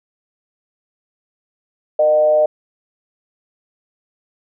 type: tone with frequency modulation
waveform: sine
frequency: 610 Hz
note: D#5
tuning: 34 cents flat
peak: -10 dBFS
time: 1.99-2.46 s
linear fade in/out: 5 ms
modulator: 145 Hz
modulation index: 0.41
effects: none